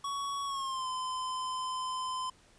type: tone with pitch glide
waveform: square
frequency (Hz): 1119 to 1026.1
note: C#6 to C6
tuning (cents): +16 to -34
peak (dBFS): -34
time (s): 0.04-2.3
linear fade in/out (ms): 5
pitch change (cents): -150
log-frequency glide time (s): 0.45-0.88
effects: pink hiss -62 dBFS RMS until 2.58 s + resampled to 22050 Hz